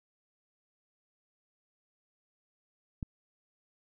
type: click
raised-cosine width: 5 ms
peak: -23 dBFS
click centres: 3.028 s
effects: none